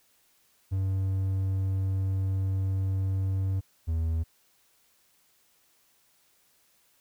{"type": "tone pair in turn", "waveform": "triangle", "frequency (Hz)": [95.7, 81.29], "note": ["G2", "E2"], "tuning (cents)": [-41, -24], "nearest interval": "minor third", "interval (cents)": 283, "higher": "first", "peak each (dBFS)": -23, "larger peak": "neither", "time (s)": [[0.71, 3.61], [3.87, 4.24]], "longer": "first", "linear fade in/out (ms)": 20, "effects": ["white hiss -66 dBFS RMS until 7 s"]}